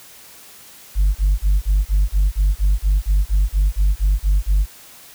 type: tone bursts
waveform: sine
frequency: 49 Hz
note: G1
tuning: in tune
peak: -10 dBFS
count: 16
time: 0.95-4.66 s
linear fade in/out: 50 ms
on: 200 ms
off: 34 ms
effects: tanh soft clip ceiling -10 dBFS + white hiss -43 dBFS RMS until 5.14 s